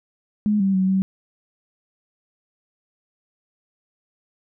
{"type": "tone with pitch steps", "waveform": "sine", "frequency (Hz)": [209.8, 194.1, 188.2, 190.9], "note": ["G#3", "G3", "F#3", "G3"], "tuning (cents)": [18, -17, 30, -46], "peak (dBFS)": -16, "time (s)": [0.46, 1.02], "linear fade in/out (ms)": 0, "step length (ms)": 140, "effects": []}